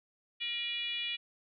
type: tone with frequency modulation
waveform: sine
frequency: 2900 Hz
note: F#7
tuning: 35 cents flat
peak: -33 dBFS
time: 0.4-1.17 s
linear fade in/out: 20 ms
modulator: 502 Hz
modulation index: 1.3
effects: none